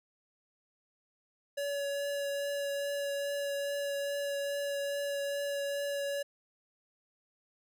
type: tone with vibrato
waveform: square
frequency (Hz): 566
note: C#5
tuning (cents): +36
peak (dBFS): -33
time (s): 1.57-6.23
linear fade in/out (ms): 10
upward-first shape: triangle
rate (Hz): 2.4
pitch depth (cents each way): 12
effects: none